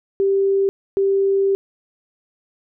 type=tone pair in turn; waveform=sine; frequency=392 / 392 Hz; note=G4 / G4; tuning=0 / 0 cents; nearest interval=unison; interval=0 cents; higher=neither; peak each=-14 dBFS; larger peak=neither; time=0.2-0.69 / 0.97-1.55 s; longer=second; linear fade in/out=0 ms; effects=none